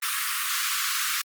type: high-pass noise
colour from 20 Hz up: pink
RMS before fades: -27 dBFS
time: 0.02-1.22 s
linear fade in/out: 10 ms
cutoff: 1100 Hz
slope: 96 dB/octave
effects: Opus 32 kbps